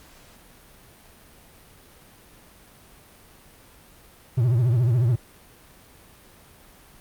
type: tone with vibrato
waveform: triangle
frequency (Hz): 120.5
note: B2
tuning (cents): -42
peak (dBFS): -15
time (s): 4.37-5.16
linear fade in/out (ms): 10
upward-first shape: triangle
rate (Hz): 14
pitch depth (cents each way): 180
effects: pink hiss -51 dBFS RMS until 7 s + Opus 48 kbps